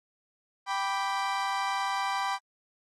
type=chord; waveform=35% pulse; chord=G major; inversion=none; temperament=equal; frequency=784 / 987.8 / 1174.7 Hz; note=G5 / B5 / D6; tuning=0 / 0 / 0 cents; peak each=-30 / -30 / -32 dBFS; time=0.66-2.39 s; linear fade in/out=50 ms; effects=low-pass 6000 Hz 12 dB/octave + AAC 48 kbps